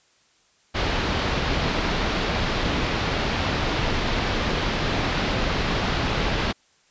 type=low-pass noise; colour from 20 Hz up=pink; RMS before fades=-24 dBFS; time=0.74-6.53 s; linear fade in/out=20 ms; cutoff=4500 Hz; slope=24 dB/octave; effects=white hiss -61 dBFS RMS until 6.9 s + resampled to 16000 Hz